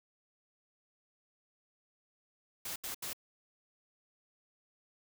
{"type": "noise bursts", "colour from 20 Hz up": "white", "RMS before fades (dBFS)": -40, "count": 3, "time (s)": [2.65, 3.132], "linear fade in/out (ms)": 5, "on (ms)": 110, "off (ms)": 76, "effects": []}